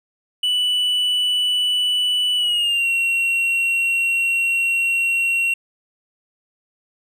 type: tone with pitch glide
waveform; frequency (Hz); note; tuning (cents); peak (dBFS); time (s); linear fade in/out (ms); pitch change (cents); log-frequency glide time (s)
triangle; 2968 to 2737; F#7 to F7; +5 to -36; -15; 0.43-5.54; 5; -141; 2.36-2.88
effects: none